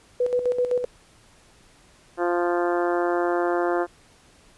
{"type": "tone with tremolo", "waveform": "sine", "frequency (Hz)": 493.9, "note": "B4", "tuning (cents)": 0, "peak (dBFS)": -18, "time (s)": [0.2, 0.85], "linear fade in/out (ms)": 5, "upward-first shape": "square", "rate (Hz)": 7.8, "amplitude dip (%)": 60}
{"type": "harmonic tone", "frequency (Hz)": 174.61, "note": "F3", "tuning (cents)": 0, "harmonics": [2, 3, 4, 5, 6, 7, 8, 9, 10], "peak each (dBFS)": [-23, -28, -27, -34, -33, -35, -35, -37, -40], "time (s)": [2.17, 3.87], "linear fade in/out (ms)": 50}
{"effects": ["pink hiss -55 dBFS RMS until 4.57 s", "resampled to 24000 Hz"]}